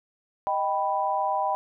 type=chord; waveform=sine; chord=Eb augmented; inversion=none; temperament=equal; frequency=622.3 / 784 / 987.8 Hz; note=Eb5 / G5 / B5; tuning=0 / 0 / 0 cents; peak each=-30 / -26 / -27 dBFS; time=0.47-1.55 s; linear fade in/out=0 ms; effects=none